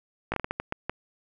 slowing click train, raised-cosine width 0.5 ms, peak -13 dBFS, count 9, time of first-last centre 0.32-0.896 s, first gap 18 ms, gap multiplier 1.38, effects none

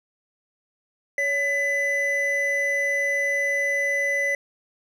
triangle tone pair together, 562 / 2003 Hz, C#5 / B6, +24 / +24 cents, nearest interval octave + minor seventh, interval 2200 cents, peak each -26 / -20 dBFS, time 1.18-4.35 s, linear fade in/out 2 ms, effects none

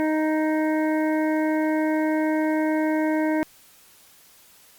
harmonic tone, 311.1 Hz, D#4, in tune, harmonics 1 / 2 / 3 / 5 / 6 / 7, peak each -21 / -27 / -31 / -35 / -37 / -38 dBFS, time 0-3.43 s, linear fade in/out 0 ms, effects white hiss -53 dBFS RMS until 4.78 s + Opus 48 kbps

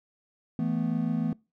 triangle chord, E suspended fourth, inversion none, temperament equal, 164.81 / 220 / 246.9 Hz, E3 / A3 / B3, 0 / 0 / 0 cents, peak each -28 dBFS, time 0.59-1.33 s, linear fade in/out 2 ms, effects noise-tail reverb RT60 0.3 s tail -25 dB re dry

